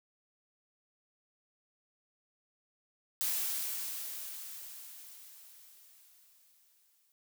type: noise with exponential decay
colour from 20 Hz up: blue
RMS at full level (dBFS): -32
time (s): 3.21-7.12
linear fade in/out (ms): 0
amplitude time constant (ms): 850
effects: none